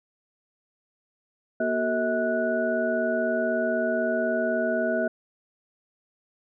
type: tone cluster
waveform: sine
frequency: 239 / 374.5 / 450.6 / 642 / 1473 Hz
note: A#3 / F#4 / A4 / E5 / F#6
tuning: +43 / +21 / +41 / -46 / -8 cents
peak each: -29 / -31 / -34 / -25 / -31 dBFS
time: 1.6-5.08 s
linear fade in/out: 5 ms
effects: none